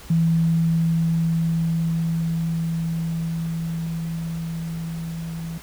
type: tone with level ramp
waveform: sine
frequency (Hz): 164.81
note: E3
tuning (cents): 0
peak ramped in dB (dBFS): -15 to -28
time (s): 0.1-5.58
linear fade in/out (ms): 5
effects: added 60 Hz sine -43 dBFS peak until 5.62 s + pink hiss -43 dBFS RMS until 5.62 s

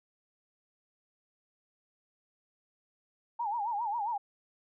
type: tone with vibrato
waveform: sine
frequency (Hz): 880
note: A5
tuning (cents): 0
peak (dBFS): -30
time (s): 3.39-4.18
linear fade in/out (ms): 10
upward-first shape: sine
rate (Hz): 7.4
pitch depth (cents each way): 160
effects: none

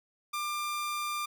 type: tone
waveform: sawtooth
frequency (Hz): 1193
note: D6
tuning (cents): +27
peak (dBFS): -28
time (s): 0.33-1.26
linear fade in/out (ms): 10
effects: none

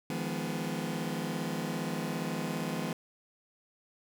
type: chord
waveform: sawtooth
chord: F half-diminished seventh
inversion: third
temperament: just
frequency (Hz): 157.15 / 174.61 / 209.5 / 251.4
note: Eb3 / F3 / Ab3 / Cb4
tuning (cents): +18 / 0 / +15 / +31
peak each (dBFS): -34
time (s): 0.1-2.93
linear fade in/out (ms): 2
effects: none

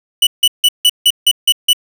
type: tone bursts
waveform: 45% pulse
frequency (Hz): 2960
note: F#7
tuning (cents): 0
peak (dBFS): -6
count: 8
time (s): 0.22-1.732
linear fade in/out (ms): 5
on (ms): 49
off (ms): 160
effects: none

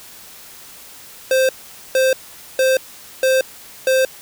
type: tone bursts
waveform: square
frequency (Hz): 523.3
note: C5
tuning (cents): 0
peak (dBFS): -13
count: 5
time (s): 1.31-4.05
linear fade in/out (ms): 2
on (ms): 180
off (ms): 460
effects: white hiss -40 dBFS RMS until 4.21 s

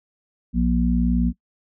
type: harmonic tone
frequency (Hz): 59.7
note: A#1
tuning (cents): +42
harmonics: 1 / 3 / 4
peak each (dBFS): -21 / -21 / -21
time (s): 0.53-1.33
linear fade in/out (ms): 50
effects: noise-tail reverb RT60 0.1 s tail -22 dB re dry

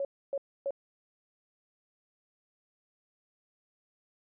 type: tone bursts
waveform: sine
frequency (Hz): 554.4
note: C#5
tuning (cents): 0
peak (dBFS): -29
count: 3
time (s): 0-0.707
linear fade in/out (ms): 2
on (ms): 49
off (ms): 280
effects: none

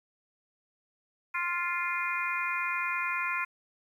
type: harmonic tone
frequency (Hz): 349.2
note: F4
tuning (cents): 0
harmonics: 3 / 4 / 5 / 6 / 7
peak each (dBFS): -34 / -35 / -39 / -35 / -34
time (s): 1.34-3.45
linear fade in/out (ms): 10
effects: 10-bit

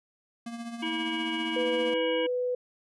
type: tone with tremolo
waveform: square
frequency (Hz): 233.4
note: A#3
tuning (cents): +2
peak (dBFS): -34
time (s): 0.46-1.94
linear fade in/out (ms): 5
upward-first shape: triangle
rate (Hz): 15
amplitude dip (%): 60
type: harmonic tone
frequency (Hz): 322.7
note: E4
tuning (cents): -37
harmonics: 1 / 3 / 5 / 7 / 9 / 10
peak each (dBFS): -32 / -38 / -40 / -37 / -35 / -45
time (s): 0.82-2.27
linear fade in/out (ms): 10
type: tone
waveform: sine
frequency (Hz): 496.8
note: B4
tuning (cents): +10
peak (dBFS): -26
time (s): 1.56-2.55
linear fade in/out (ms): 5
effects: resampled to 24000 Hz

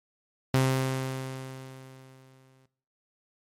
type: tone with exponential decay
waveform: sawtooth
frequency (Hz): 131.7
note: C3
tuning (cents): +12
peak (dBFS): -16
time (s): 0.54-2.66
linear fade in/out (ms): 2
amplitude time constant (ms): 460
effects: noise-tail reverb RT60 0.5 s tail -17 dB re dry + MP3 64 kbps

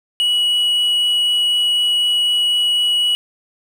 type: tone with quantisation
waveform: triangle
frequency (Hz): 2926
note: F#7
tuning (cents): -20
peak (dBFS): -12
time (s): 0.2-3.15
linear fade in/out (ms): 0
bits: 7
effects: none

